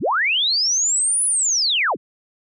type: linear two-way sweep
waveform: sine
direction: up then down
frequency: 75.4 to 10130 to 75.4 Hz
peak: -16 dBFS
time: 0-1.97 s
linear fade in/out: 50 ms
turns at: 1.25 s
effects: none